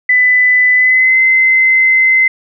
sine tone with pitch glide, 1999 to 2059 Hz, B6 to C7, +20 to -28 cents, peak -6 dBFS, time 0.09-2.28 s, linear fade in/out 5 ms, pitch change +52 cents, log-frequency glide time 0.75-1.19 s, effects none

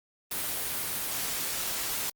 white noise, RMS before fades -32 dBFS, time 0.31-2.1 s, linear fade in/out 5 ms, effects Opus 32 kbps

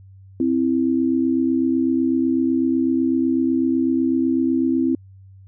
sine tone pair together, 261.6 / 329.6 Hz, C4 / E4, 0 / 0 cents, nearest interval major third, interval 400 cents, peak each -18 / -20 dBFS, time 0.4-4.95 s, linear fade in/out 2 ms, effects added 96 Hz sine -42 dBFS peak until 5.47 s

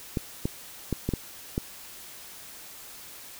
clicks, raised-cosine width 3 ms, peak -13 dBFS, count 6, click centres 0.172 / 0.455 / 0.927 / 1.09 / 1.137 / 1.579 s, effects white hiss -45 dBFS RMS until 3.39 s

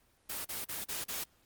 white noise bursts, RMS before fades -38 dBFS, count 5, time 0.29-1.242 s, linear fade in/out 10 ms, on 160 ms, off 38 ms, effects pink hiss -69 dBFS RMS until 1.45 s + Opus 24 kbps

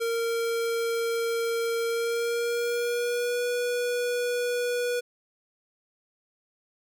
square tone with pitch glide, 462 to 486.9 Hz, A#4 to B4, -16 to -25 cents, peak -26 dBFS, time 0-5.01 s, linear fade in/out 20 ms, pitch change +91 cents, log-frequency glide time 1.86-3.45 s, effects none

